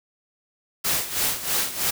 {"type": "noise with tremolo", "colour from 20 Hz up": "white", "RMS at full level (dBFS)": -22, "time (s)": [0.84, 1.91], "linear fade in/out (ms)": 10, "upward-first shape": "sine", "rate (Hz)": 3.1, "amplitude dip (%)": 75, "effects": []}